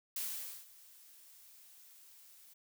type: noise with ADSR envelope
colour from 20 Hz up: blue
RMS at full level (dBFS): -38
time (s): 0.16-2.54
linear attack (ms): 4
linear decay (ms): 490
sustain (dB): -21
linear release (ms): 11
effects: none